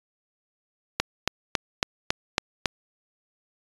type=click train; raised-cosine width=0.2 ms; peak=-3 dBFS; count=7; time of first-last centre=1-2.657 s; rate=3.62 Hz; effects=resampled to 24000 Hz